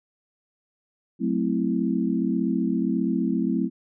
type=chord; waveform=sine; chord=F# half-diminished seventh; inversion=none; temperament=equal; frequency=185 / 220 / 261.6 / 329.6 Hz; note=F#3 / A3 / C4 / E4; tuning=0 / 0 / 0 / 0 cents; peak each=-27 / -26 / -26 / -28 dBFS; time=1.19-3.7 s; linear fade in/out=50 ms; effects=none